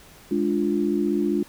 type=chord; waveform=sine; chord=D diminished; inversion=second; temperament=equal with one note detuned; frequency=208.5 / 293.7 / 349.2 Hz; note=Ab3 / D4 / F4; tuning=+7 / 0 / 0 cents; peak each=-25 / -24 / -24 dBFS; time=0.31-1.43 s; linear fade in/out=5 ms; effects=pink hiss -49 dBFS RMS until 1.48 s